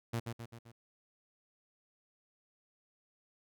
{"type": "tone with echo", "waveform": "sawtooth", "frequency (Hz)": 116.54, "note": "A#2", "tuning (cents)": 0, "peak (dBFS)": -29, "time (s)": [0.13, 0.2], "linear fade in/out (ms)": 10, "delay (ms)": 130, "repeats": 4, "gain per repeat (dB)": -5, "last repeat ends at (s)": 0.72, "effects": []}